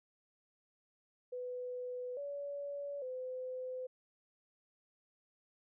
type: tone with pitch steps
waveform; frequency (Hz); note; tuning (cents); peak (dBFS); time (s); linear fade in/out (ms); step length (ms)
sine; 497.6 / 569 / 510; B4 / C#5 / C5; +13 / +45 / -44; -39; 1.32-3.87; 10; 850
effects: none